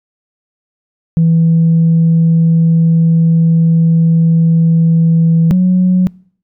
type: tone pair in turn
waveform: sine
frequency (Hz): 164.6 / 182.9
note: E3 / F#3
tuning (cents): -2 / -20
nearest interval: major second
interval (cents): 182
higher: second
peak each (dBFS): -5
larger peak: neither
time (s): 1.17-5.51 / 5.51-6.07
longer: first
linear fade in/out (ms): 0
effects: noise-tail reverb RT60 0.6 s tail -26 dB re dry + tanh soft clip ceiling -3 dBFS